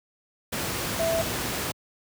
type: tone in noise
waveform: sine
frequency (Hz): 659.3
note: E5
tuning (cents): 0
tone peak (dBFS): -23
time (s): 0.99-1.22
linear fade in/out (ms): 10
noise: pink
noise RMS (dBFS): -29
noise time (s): 0.52-1.72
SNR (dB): +3
effects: high-pass 80 Hz 12 dB/octave